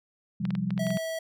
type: chord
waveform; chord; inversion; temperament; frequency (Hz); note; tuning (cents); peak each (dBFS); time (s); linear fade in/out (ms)
sine; C suspended fourth; none; equal; 130.81 / 174.61 / 196; C3 / F3 / G3; 0 / 0 / 0; -34 / -30 / -29; 0.4-0.98; 10
type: clicks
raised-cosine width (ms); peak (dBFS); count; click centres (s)
0.3; -23; 8; 0.453 / 0.506 / 0.552 / 0.706 / 0.778 / 0.868 / 0.905 / 0.972
type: tone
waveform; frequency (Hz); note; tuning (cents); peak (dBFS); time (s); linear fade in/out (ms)
square; 650; E5; -24; -31; 0.79-1.19; 5
effects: none